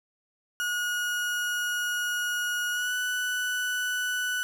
35% pulse tone with pitch glide, 1448 to 1487 Hz, F#6 to F#6, -38 to +8 cents, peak -25 dBFS, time 0.6-4.43 s, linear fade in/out 0 ms, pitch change +46 cents, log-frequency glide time 2.72-2.94 s, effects none

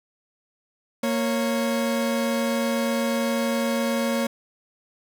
40% pulse tone pair together, 232.2 / 552.3 Hz, A#3 / C#5, -7 / -6 cents, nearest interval octave + minor third, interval 1501 cents, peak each -23 / -25 dBFS, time 1.03-4.27 s, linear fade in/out 5 ms, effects none

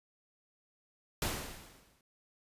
pink noise with exponential decay, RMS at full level -32 dBFS, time 1.22-2.01 s, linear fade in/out 2 ms, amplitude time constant 170 ms, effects resampled to 32000 Hz

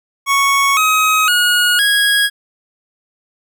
25% pulse tone with pitch steps, 1108.7 / 1266.2 / 1446.1 / 1651.6 Hz, C#6 / D#6 / F#6 / G#6, 0 / +30 / -40 / -10 cents, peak -7 dBFS, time 0.26-2.3 s, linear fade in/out 50 ms, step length 510 ms, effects none

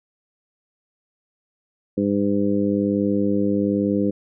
harmonic tone, 101.1 Hz, G#2, 46 cents flat, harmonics 1 / 2 / 3 / 4 / 5, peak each -32 / -21 / -22 / -27 / -26 dBFS, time 1.97-4.11 s, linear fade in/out 10 ms, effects none

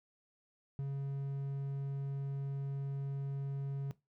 triangle tone, 138.4 Hz, C#3, 2 cents flat, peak -33 dBFS, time 0.79-3.91 s, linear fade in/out 0 ms, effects noise-tail reverb RT60 0.2 s tail -18 dB re dry

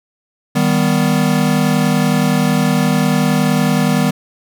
square chord, Eb augmented, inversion none, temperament equal with one note detuned, 156.56 / 196 / 246.9 Hz, Eb3 / G3 / B3, +11 / 0 / 0 cents, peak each -17 dBFS, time 0.55-4.11 s, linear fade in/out 10 ms, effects none

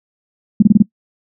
sine tone bursts, 207.7 Hz, G#3, in tune, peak -3 dBFS, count 5, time 0.6-0.824 s, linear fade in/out 5 ms, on 24 ms, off 26 ms, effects noise-tail reverb RT60 0.1 s tail -23 dB re dry

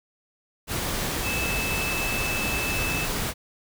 sine tone in noise, 2619 Hz, E7, 12 cents flat, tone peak -28 dBFS, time 1.22-3.08 s, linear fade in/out 50 ms, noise pink, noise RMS -28 dBFS, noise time 0.67-3.34 s, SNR -3 dB, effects none

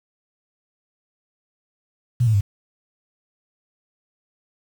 sine tone with pitch steps, 121.5 / 110.2 / 100.5 Hz, B2 / A2 / G2, -28 / +3 / +44 cents, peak -14 dBFS, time 2.2-2.41 s, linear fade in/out 10 ms, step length 70 ms, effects 7-bit

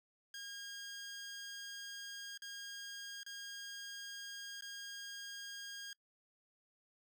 15% pulse tone with dropouts, 1620 Hz, G#6, 43 cents flat, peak -39 dBFS, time 0.34-5.93 s, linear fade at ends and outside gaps 2 ms, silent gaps 2.375-2.42 / 3.232-3.263 / 4.609-4.622 s, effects noise-tail reverb RT60 0.1 s tail -25 dB re dry

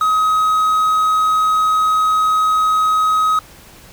triangle tone with quantisation, 1266 Hz, D#6, 30 cents sharp, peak -10 dBFS, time 0.01-3.39 s, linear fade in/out 2 ms, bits 6, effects pink hiss -42 dBFS RMS until 3.92 s

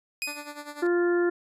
sawtooth tone with exponential decay, 2500 Hz, D#7, 8 cents sharp, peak -23 dBFS, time 0.22-0.66 s, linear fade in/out 0 ms, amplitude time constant 94 ms
10% pulse tone with tremolo, 293.7 Hz, D4, in tune, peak -27 dBFS, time 0.27-0.87 s, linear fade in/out 5 ms, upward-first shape sine, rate 10 Hz, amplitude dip 75%
harmonic tone, 349.2 Hz, F4, in tune, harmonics 1 / 2 / 3 / 4 / 5, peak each -21 / -37 / -41 / -34 / -35 dBFS, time 0.82-1.3 s, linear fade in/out 10 ms
effects resampled to 32000 Hz

